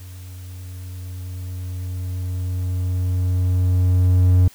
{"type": "tone with level ramp", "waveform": "triangle", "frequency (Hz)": 90.9, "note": "F#2", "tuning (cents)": -30, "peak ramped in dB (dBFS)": [-33, -8], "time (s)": [0, 4.48], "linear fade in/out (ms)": 5, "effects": ["white hiss -48 dBFS RMS until 4.54 s"]}